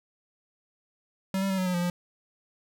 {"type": "tone with pitch steps", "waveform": "square", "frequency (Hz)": [191.5, 195.1, 191, 185.3, 181.4, 174.9, 176.5], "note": ["G3", "G3", "G3", "F#3", "F#3", "F3", "F3"], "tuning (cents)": [-40, -8, -45, 3, -34, 3, 19], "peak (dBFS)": -26, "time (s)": [1.34, 1.9], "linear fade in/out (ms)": 2, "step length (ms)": 80, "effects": []}